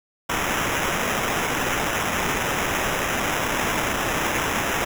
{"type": "noise with sample-and-hold", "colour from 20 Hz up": "white", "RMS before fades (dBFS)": -24, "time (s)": [0.29, 4.85], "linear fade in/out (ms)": 10, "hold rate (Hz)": 4410, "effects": []}